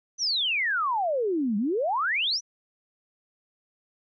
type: exponential two-way sweep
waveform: sine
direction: down then up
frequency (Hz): 6170 to 196 to 6170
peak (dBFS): -23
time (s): 0.18-2.41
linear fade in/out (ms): 50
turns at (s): 1.57
effects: none